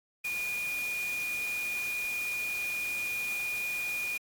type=tone in noise; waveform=sine; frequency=2442 Hz; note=D#7; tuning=33 cents flat; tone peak=-31 dBFS; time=0.24-4.18 s; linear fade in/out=10 ms; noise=white; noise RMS=-42 dBFS; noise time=0.24-4.18 s; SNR=+8 dB; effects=AAC 64 kbps